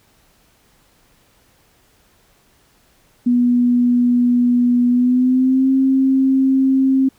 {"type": "tone with pitch glide", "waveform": "sine", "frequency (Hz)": [243.9, 266], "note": ["B3", "C4"], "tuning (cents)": [-21, 29], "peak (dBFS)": -11, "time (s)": [3.26, 7.09], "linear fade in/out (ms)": 10, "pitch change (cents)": 150, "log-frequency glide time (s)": [4.88, 5.7], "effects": ["pink hiss -56 dBFS RMS until 7.18 s"]}